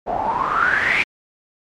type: noise with low-pass filter sweep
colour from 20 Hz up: white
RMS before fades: -19 dBFS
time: 0.06-1.04 s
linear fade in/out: 20 ms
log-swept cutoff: 660 to 2400 Hz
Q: 9.5
effects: MP3 64 kbps